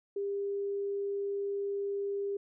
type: tone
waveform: sine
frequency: 400.3 Hz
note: G4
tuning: 36 cents sharp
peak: -31 dBFS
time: 0.16-2.37 s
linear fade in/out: 5 ms
effects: none

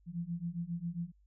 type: beating tone pair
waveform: sine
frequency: 167 / 174.4 Hz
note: E3 / F3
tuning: +23 / -2 cents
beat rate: 7.4 Hz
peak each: -39 / -38 dBFS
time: 0.06-1.12 s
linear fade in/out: 50 ms
effects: added 50 Hz sine -63 dBFS peak until 1.26 s

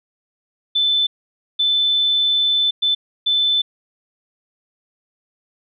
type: tone bursts at uneven times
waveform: sine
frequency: 3520 Hz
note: A7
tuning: in tune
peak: -14 dBFS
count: 4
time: 0.75-1.07 / 1.59-2.71 / 2.82-2.95 / 3.26-3.62 s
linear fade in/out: 10 ms
effects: none

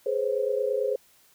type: tone cluster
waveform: sine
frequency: 419.4 / 507 / 536 Hz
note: G#4 / B4 / C5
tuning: +17 / +45 / +42 cents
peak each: -28 dBFS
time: 0.06-0.96 s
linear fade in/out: 5 ms
effects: white hiss -60 dBFS RMS until 1.34 s

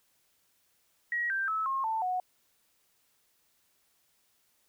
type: tone with pitch steps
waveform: sine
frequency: 1904 / 1573.6 / 1300.5 / 1074.8 / 888.2 / 734.1 Hz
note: A#6 / G6 / E6 / C6 / A5 / F#5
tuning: +36 / +6 / -24 / +46 / +16 / -14 cents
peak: -28 dBFS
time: 1.12-2.2 s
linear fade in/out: 2 ms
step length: 180 ms
effects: white hiss -71 dBFS RMS until 4.68 s

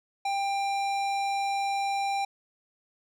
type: tone with hard clipping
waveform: sine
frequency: 793 Hz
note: G5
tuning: 20 cents sharp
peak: -28 dBFS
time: 0.25-2.25 s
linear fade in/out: 5 ms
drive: 15 dB
effects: none

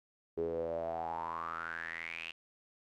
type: tone with band-pass filter sweep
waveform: sawtooth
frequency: 82.9 Hz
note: E2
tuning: 10 cents sharp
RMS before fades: -39 dBFS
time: 0.37-2.32 s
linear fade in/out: 10 ms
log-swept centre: 400 to 2800 Hz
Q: 9.2
effects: none

